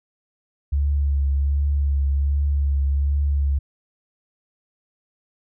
sine tone with vibrato, 70.5 Hz, C#2, 30 cents sharp, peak -17 dBFS, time 0.72-3.59 s, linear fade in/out 10 ms, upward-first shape triangle, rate 1.3 Hz, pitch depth 33 cents each way, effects none

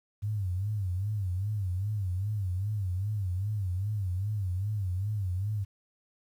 sine tone with vibrato, 98 Hz, G2, in tune, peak -28 dBFS, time 0.22-5.65 s, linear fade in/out 20 ms, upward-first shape sine, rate 2.5 Hz, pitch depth 160 cents each way, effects 10-bit

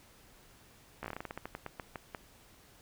slowing click train, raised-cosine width 0.5 ms, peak -24 dBFS, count 17, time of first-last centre 1.03-2.148 s, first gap 14 ms, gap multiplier 1.19, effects pink hiss -60 dBFS RMS until 2.81 s

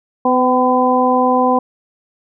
harmonic tone with a mistuned harmonic, 252.4 Hz, B3, 38 cents sharp, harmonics 1 / 2 / 3 / 4, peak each -16 / -16 / -16 / -16 dBFS, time 0.25-1.59 s, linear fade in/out 5 ms, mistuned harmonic 3, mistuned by +20 cents, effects none

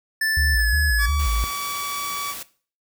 square tone with pitch glide, 1760 to 1699.1 Hz, A6 to G#6, 0 to +39 cents, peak -20 dBFS, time 0.21-1.06 s, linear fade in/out 5 ms, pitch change -61 cents, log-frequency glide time 0.55-0.7 s
sine tone with vibrato, 63.2 Hz, B1, 41 cents sharp, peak -19 dBFS, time 0.37-1.44 s, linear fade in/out 0 ms, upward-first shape square, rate 2.8 Hz, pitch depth 240 cents each way
sawtooth tone, 1144 Hz, D6, 46 cents flat, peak -23 dBFS, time 0.98-2.35 s, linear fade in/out 50 ms
white noise, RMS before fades -34 dBFS, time 1.19-2.43 s, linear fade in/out 5 ms
effects noise-tail reverb RT60 0.4 s tail -17 dB re dry

